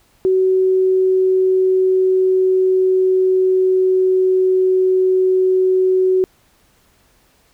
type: tone with pitch glide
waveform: sine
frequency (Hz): 375.6 to 373.2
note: F#4 to F#4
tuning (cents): +26 to +15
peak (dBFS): -11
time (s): 0.25-6.24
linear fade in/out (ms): 0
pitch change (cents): -11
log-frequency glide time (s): 0.42-4.65
effects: pink hiss -56 dBFS RMS until 7.53 s